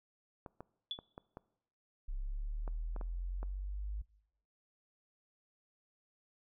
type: clicks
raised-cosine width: 1 ms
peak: -32 dBFS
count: 9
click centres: 0.462 / 0.606 / 0.989 / 1.179 / 1.371 / 2.678 / 2.963 / 3.012 / 3.43 s
type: tone with exponential decay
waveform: sine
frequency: 3436 Hz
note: A7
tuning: 42 cents flat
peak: -32 dBFS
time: 0.91-1.01 s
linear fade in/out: 1 ms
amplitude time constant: 21 ms
type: linear sweep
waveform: sine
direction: up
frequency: 32.7 to 52 Hz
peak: -36 dBFS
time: 2.08-4.02 s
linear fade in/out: 10 ms
effects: noise-tail reverb RT60 0.8 s tail -22 dB re dry